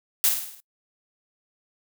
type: noise with echo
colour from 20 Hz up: blue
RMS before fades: -19 dBFS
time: 0.24-0.29 s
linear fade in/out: 0 ms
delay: 52 ms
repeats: 6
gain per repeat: -5 dB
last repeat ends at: 0.602 s
effects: noise-tail reverb RT60 0.1 s tail -23 dB re dry